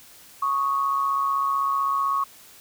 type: tone pair together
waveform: sine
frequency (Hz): 1108.7 / 1244.5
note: C#6 / D#6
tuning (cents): 0 / 0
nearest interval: major second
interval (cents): 200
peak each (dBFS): -21 / -30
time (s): 0.42-2.24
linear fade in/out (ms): 5
effects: white hiss -49 dBFS RMS until 2.6 s